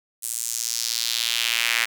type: tone with high-pass filter sweep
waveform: sawtooth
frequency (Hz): 116.54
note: A#2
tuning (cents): 0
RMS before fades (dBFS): -25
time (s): 0.22-1.86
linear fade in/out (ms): 20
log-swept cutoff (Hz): 9000 to 2000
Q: 2.1
effects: none

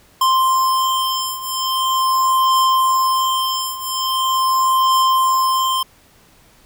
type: beating tone pair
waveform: square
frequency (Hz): 1046.5 / 1046.92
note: C6 / C6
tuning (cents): 0 / +1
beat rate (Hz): 0.42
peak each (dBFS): -20 / -17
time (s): 0.21-5.83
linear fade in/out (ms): 5
effects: pink hiss -51 dBFS RMS until 6.65 s

